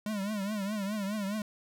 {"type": "tone with vibrato", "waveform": "square", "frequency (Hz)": 204.6, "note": "G#3", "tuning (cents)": -26, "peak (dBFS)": -32, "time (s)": [0.06, 1.42], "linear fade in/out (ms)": 2, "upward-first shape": "triangle", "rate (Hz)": 4.8, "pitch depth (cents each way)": 130, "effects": []}